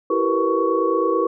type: tone cluster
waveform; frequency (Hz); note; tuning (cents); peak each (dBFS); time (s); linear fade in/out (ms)
sine; 332.8 / 388.1 / 463.4 / 492.6 / 1117; E4 / G4 / A#4 / B4 / C#6; +17 / -17 / -10 / -5 / +13; -23; 0.1-1.27; 5
effects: none